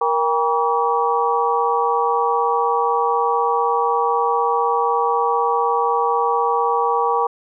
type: tone cluster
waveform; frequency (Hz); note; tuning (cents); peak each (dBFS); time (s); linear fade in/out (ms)
sine; 469.4 / 798 / 957 / 1141; A#4 / G5 / A#5 / C#6; +12 / +31 / +45 / +50; -21; 0.01-7.27; 5
effects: none